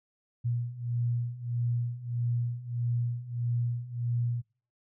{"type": "beating tone pair", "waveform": "sine", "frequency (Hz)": [118.7, 120.3], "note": ["A#2", "B2"], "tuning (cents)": [32, -45], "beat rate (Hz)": 1.6, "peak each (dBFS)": [-33, -30], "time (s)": [0.44, 4.42], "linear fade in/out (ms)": 20, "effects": ["noise-tail reverb RT60 0.4 s tail -25 dB re dry"]}